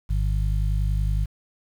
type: harmonic tone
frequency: 50.8 Hz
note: G#1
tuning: 38 cents flat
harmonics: 1 / 2 / 3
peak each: -21 / -27 / -31 dBFS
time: 0.09-1.26 s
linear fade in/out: 20 ms
effects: 8-bit